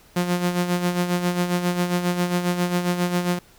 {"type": "tone with tremolo", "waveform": "sawtooth", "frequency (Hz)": 177.1, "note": "F3", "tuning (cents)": 24, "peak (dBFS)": -14, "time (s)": [0.16, 3.39], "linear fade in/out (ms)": 5, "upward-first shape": "sine", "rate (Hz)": 7.4, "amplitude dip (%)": 60, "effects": ["pink hiss -53 dBFS RMS until 3.58 s"]}